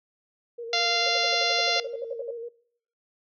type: tone with vibrato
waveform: sine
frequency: 466.2 Hz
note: A#4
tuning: in tune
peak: -33 dBFS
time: 0.58-2.49 s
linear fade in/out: 10 ms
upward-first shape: square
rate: 9.2 Hz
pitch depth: 31 cents each way
type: harmonic tone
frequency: 694 Hz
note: F5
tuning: 11 cents flat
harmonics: 1 / 2 / 3 / 4 / 5 / 6 / 7 / 8 / 9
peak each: -29 / -33 / -30 / -31 / -29 / -28 / -33 / -34 / -41 dBFS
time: 0.73-1.8 s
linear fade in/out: 2 ms
type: tone bursts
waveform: sine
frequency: 541 Hz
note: C#5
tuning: 42 cents flat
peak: -29 dBFS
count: 15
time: 1.06-2.308 s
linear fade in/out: 5 ms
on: 30 ms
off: 57 ms
effects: noise-tail reverb RT60 0.6 s tail -21 dB re dry